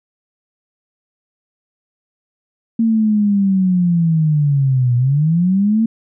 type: linear two-way sweep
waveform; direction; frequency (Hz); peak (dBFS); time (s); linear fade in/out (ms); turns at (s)
sine; down then up; 229.2 to 120 to 229.2; -11; 2.79-5.86; 5; 4.96
effects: none